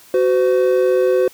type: tone pair together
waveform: triangle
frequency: 372.6 / 511 Hz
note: F#4 / C5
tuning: +12 / -41 cents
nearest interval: perfect fourth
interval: 547 cents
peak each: -13 dBFS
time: 0.14-1.28 s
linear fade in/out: 2 ms
effects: white hiss -46 dBFS RMS until 1.33 s